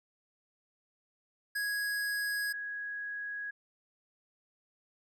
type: tone pair in turn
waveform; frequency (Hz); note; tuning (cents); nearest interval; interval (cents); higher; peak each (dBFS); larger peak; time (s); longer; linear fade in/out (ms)
square / sine; 1661.2 / 1661.2; G#6 / G#6; 0 / 0; unison; 0; neither; -32 / -36; first; 1.55-2.53 / 2.53-3.51; neither; 10
effects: none